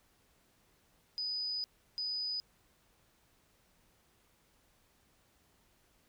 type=tone bursts at uneven times; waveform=sine; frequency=4978 Hz; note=D#8; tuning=in tune; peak=-34 dBFS; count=2; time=1.18-1.64 / 1.98-2.4 s; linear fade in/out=0 ms; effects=pink hiss -70 dBFS RMS until 6.08 s